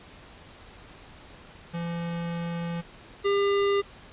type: tone pair in turn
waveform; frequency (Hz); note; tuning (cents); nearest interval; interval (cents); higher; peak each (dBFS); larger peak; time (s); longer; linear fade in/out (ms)
square; 170 / 400.7; F3 / G4; -46 / +38; octave + minor third; 1484; second; -30 / -22; second; 1.73-2.82 / 3.24-3.82; first; 20
effects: pink hiss -49 dBFS RMS until 4.12 s + resampled to 8000 Hz